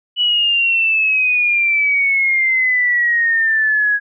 sine exponential sweep, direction down, 2960 to 1656 Hz, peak -12 dBFS, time 0.16-4 s, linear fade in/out 50 ms, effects none

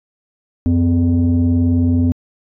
sine tone pair together, 90.7 / 253.4 Hz, F#2 / B3, -34 / +45 cents, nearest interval octave + tritone, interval 1779 cents, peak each -12 dBFS, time 0.66-2.12 s, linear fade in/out 0 ms, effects tanh soft clip ceiling -8 dBFS

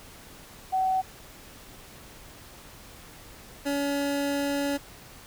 sine / 25% pulse tone pair in turn, 755 / 282.8 Hz, F#5 / C#4, +35 / +35 cents, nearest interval octave + perfect fourth, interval 1700 cents, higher first, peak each -22 dBFS, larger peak neither, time 0.72-1.02 / 3.65-4.78 s, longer second, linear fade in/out 20 ms, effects pink hiss -48 dBFS RMS until 5.26 s

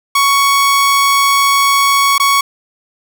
sawtooth tone with dropouts, 1114 Hz, C#6, 8 cents sharp, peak -5 dBFS, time 0.15-2.41 s, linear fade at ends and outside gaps 5 ms, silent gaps 2.181-2.198 s, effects none

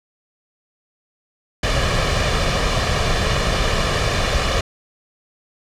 pink noise with comb filter, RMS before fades -18 dBFS, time 1.63-4.61 s, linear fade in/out 5 ms, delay 1.7 ms, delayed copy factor +0.55, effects low-pass 5000 Hz 12 dB/octave

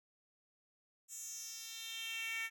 10% pulse tone with high-pass filter sweep, 452.4 Hz, A4, 48 cents sharp, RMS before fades -44 dBFS, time 1.08-2.5 s, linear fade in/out 50 ms, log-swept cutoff 7900 to 2000 Hz, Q 3.5, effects none

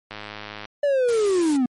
click train, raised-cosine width 0.3 ms, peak -18 dBFS, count 58, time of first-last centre 0.11-0.653 s, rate 105 Hz
triangle linear sweep, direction down, 587.3 to 239.3 Hz, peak -15 dBFS, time 0.83-1.66 s, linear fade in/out 5 ms
white noise, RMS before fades -34 dBFS, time 1.08-1.57 s, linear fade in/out 10 ms
effects MP3 48 kbps

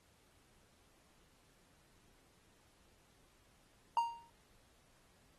triangle tone with exponential decay, 932.3 Hz, A#5, in tune, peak -25 dBFS, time 3.97-4.3 s, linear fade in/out 1 ms, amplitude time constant 71 ms, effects pink hiss -70 dBFS RMS until 5.38 s + AAC 32 kbps

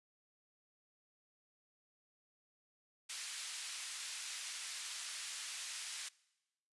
white band-pass noise, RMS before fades -45 dBFS, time 3.09-6.09 s, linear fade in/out 10 ms, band 1700 to 8400 Hz, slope 12 dB/octave, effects noise-tail reverb RT60 1.0 s tail -23 dB re dry + resampled to 24000 Hz

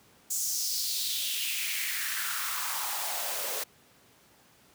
white noise with high-pass filter sweep, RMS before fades -32 dBFS, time 0.3-3.64 s, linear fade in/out 10 ms, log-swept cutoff 7000 to 480 Hz, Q 3.4, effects pink hiss -60 dBFS RMS until 4.74 s + high-pass 100 Hz 12 dB/octave

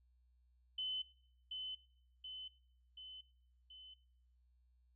sine tone with echo, 3034 Hz, F#7, 43 cents sharp, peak -38 dBFS, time 0.78-1.02 s, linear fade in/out 5 ms, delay 730 ms, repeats 4, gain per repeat -4 dB, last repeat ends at 3.94 s, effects noise-tail reverb RT60 0.7 s tail -20 dB re dry + added 61 Hz sine -69 dBFS peak until 4.95 s

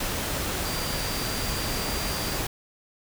sine tone in noise, 4733 Hz, D8, 13 cents sharp, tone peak -36 dBFS, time 0.65-2.37 s, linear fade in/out 5 ms, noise pink, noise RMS -29 dBFS, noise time 0-2.47 s, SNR -10 dB, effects none

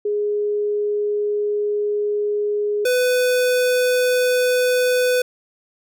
sine / square tone pair in turn, 415.3 / 499.4 Hz, G#4 / B4, 0 / +19 cents, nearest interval minor third, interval 319 cents, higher second, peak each -18 / -16 dBFS, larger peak second, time 0.05-2.85 / 2.85-5.22 s, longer first, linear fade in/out 5 ms, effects none

